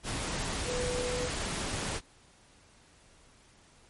sine tone in noise, 495.2 Hz, B4, 5 cents sharp, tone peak -32 dBFS, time 0.65-1.3 s, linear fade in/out 50 ms, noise pink, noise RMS -34 dBFS, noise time 0.03-2.01 s, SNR -1 dB, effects pink hiss -60 dBFS RMS until 3.89 s + MP3 48 kbps

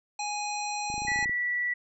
harmonic tone, 830.6 Hz, G#5, in tune, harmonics 1 / 3 / 5 / 7 / 9, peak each -32 / -37 / -39 / -40 / -42 dBFS, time 0.19-1.25 s, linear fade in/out 5 ms
clicks, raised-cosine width 3 ms, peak -29 dBFS, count 12, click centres 0.901 / 0.941 / 0.98 / 1.02 / 1.05 / 1.083 / 1.118 / 1.16 / 1.19 / 1.227 / 1.258 / 1.295 s
sine tone, 1954 Hz, B6, 19 cents flat, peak -26 dBFS, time 1.07-1.74 s, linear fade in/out 10 ms
effects none

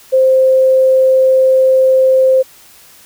sine tone, 523.3 Hz, C5, in tune, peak -6 dBFS, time 0.12-2.43 s, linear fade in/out 20 ms, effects white hiss -42 dBFS RMS until 3.05 s

